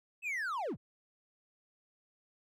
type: linear sweep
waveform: triangle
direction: down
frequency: 2656 to 58.27 Hz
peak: -32 dBFS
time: 0.22-0.77 s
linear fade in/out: 50 ms
effects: none